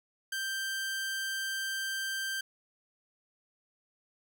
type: tone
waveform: sawtooth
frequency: 1570 Hz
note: G6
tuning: 2 cents sharp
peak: -29 dBFS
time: 0.32-2.41 s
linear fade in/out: 5 ms
effects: none